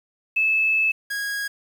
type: tone pair in turn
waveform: sine / 45% pulse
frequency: 2612 / 1645.5 Hz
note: E7 / G#6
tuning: -17 / -16 cents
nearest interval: minor sixth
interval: 799 cents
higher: first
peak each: -17 / -25 dBFS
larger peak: first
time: 0.36-0.92 / 1.1-1.48 s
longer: first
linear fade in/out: 10 ms
effects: 8-bit